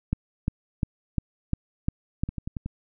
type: two click trains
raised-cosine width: 5 ms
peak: -19 / -11 dBFS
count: 5 / 7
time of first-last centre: 2.29-2.66 / 0.13-2.235 s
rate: 10.8 / 2.85 Hz
effects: none